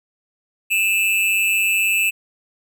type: tone with amplitude modulation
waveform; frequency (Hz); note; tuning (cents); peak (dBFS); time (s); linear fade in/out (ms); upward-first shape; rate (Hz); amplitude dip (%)
square; 2637; E7; 0; -13; 0.7-2.11; 20; sine; 196; 75
effects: none